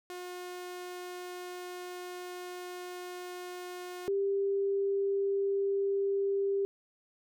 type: tone pair in turn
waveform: sawtooth / sine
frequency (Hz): 359.4 / 395.7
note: F4 / G4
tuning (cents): +50 / +16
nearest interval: major second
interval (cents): 166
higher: second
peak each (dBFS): -36 / -27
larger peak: second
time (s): 0.1-4.08 / 4.08-6.65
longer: first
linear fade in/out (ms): 0
effects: none